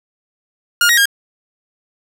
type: tone with pitch steps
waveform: sawtooth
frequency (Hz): 1420 / 1889 / 1620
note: F6 / A#6 / G#6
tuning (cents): +28 / +22 / -43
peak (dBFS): -6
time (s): 0.81-1.056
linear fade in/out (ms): 2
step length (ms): 82
effects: none